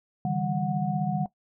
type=tone cluster; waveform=sine; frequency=145 / 160.5 / 197 / 733 Hz; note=D3 / E3 / G3 / F#5; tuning=-22 / -46 / +9 / -16 cents; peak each=-30 dBFS; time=0.25-1.26 s; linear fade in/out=2 ms; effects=noise-tail reverb RT60 0.1 s tail -17 dB re dry